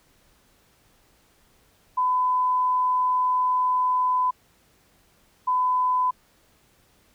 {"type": "tone pair in turn", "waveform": "sine", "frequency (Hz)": [1006, 1006], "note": ["B5", "B5"], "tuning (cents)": [32, 32], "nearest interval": "unison", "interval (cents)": 0, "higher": "neither", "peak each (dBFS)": -19, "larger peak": "neither", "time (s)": [[1.97, 4.31], [5.47, 6.11]], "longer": "first", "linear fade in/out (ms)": 10, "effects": ["pink hiss -61 dBFS RMS until 7.14 s"]}